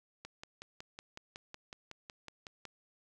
click train, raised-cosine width 0.2 ms, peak -28 dBFS, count 14, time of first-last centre 0.25-2.653 s, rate 5.41 Hz, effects none

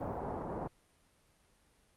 white low-pass noise, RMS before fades -39 dBFS, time 0-0.68 s, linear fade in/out 10 ms, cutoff 890 Hz, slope 24 dB/octave, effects pink hiss -69 dBFS RMS until 1.96 s + Opus 32 kbps

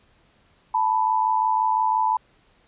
sine tone pair together, 880 / 985.8 Hz, A5 / B5, 0 / -3 cents, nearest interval major second, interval 197 cents, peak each -21 dBFS, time 0.74-2.17 s, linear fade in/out 5 ms, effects pink hiss -60 dBFS RMS until 2.67 s + resampled to 8000 Hz

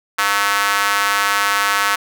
square tone with high-pass filter, 101 Hz, G#2, 48 cents flat, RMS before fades -17 dBFS, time 0.18-1.96 s, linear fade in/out 10 ms, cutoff 1300 Hz, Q 2.2, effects none

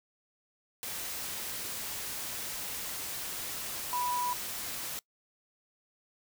sine tone in noise, 983 Hz, B5, 8 cents flat, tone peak -30 dBFS, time 3.93-4.33 s, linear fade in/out 0 ms, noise white, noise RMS -38 dBFS, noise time 0.83-4.99 s, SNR +5 dB, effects noise-tail reverb RT60 0.1 s tail -23 dB re dry

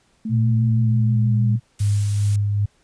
sine tone with pitch glide, 220 to 204.1 Hz, A3 to G#3, 0 to -30 cents, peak -23 dBFS, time 0.25-1.56 s, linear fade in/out 5 ms, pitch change -130 cents, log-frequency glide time 0.74-1.42 s
sine tone with vibrato, 116.3 Hz, A#2, 4 cents flat, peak -15 dBFS, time 0.29-1.6 s, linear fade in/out 50 ms, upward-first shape triangle, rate 6.3 Hz, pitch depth 51 cents each way
blue noise, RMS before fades -34 dBFS, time 1.79-2.36 s, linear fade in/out 2 ms
sine tone with tremolo, 102.5 Hz, G#2, 22 cents flat, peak -15 dBFS, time 1.8-2.66 s, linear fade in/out 10 ms, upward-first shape sine, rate 2.5 Hz, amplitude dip 30%
effects pink hiss -61 dBFS RMS until 2.83 s + resampled to 22050 Hz

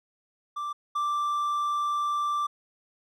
triangle tone pair in turn, 1175 / 1175 Hz, D6 / D6, +1 / +1 cents, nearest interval unison, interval 0 cents, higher neither, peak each -28 / -23 dBFS, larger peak second, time 0.56-0.73 / 0.95-2.47 s, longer second, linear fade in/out 10 ms, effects none

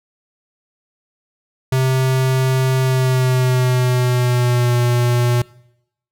square tone with pitch glide, 130.81 to 121.35 Hz, C3 to B2, 0 to -30 cents, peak -14 dBFS, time 1.72-5.42 s, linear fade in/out 5 ms, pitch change -130 cents, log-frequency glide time 2.81-4.76 s, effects noise-tail reverb RT60 0.8 s tail -22 dB re dry

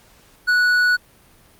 sine tone with hard clipping, 1472 Hz, F#6, 9 cents flat, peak -15 dBFS, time 0.47-0.97 s, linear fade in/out 20 ms, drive 6 dB, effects pink hiss -52 dBFS RMS until 1.59 s + Opus 48 kbps

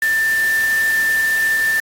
sine tone in noise, 1779 Hz, A6, 19 cents sharp, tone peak -14 dBFS, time 0.02-1.8 s, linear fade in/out 2 ms, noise white, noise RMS -29 dBFS, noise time 0.02-1.8 s, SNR +12 dB, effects AAC 48 kbps

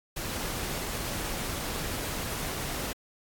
pink noise, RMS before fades -34 dBFS, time 0.16-2.93 s, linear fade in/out 10 ms, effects AAC 64 kbps

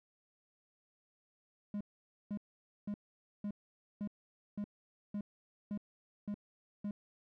triangle tone bursts, 205.6 Hz, G#3, 17 cents flat, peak -34 dBFS, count 10, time 1.74-6.91 s, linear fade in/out 2 ms, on 67 ms, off 500 ms, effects none

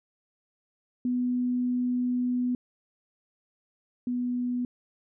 sine tone pair in turn, 247.8 / 246.2 Hz, B3 / B3, +6 / -5 cents, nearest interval unison, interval 11 cents, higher first, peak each -24 / -26 dBFS, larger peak first, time 1.05-2.55 / 4.07-4.65 s, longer first, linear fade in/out 2 ms, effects none

